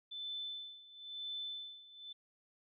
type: tone with tremolo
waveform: sine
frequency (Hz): 3520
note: A7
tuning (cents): 0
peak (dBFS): -39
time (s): 0.11-2.13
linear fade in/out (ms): 10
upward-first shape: sine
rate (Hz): 0.99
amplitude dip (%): 85
effects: none